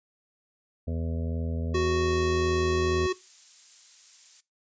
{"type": "harmonic tone", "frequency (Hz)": 82.41, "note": "E2", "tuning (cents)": 0, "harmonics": [1, 2, 3, 5, 6, 7, 8], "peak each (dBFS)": [-29, -37, -36, -44, -42, -45, -47], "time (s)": [0.87, 3.07], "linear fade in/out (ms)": 10}
{"type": "tone", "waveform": "square", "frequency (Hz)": 370, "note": "F#4", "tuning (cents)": 0, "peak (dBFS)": -24, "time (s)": [1.74, 3.13], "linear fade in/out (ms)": 10}
{"type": "noise", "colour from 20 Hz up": "violet", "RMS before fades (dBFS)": -43, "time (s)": [2.08, 4.41], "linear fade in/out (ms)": 10}
{"effects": ["noise-tail reverb RT60 0.2 s tail -18 dB re dry", "resampled to 16000 Hz"]}